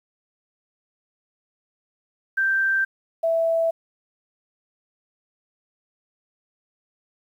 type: tone pair in turn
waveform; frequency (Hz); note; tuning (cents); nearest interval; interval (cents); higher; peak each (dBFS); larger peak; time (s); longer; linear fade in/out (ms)
sine; 1568 / 659.3; G6 / E5; 0 / 0; octave + minor third; 1500; first; -18; neither; 2.37-2.85 / 3.23-3.71; neither; 10
effects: 9-bit